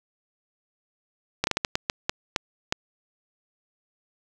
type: slowing click train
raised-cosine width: 0.2 ms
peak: -5 dBFS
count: 10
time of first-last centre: 1.44-2.724 s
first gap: 31 ms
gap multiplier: 1.36
effects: none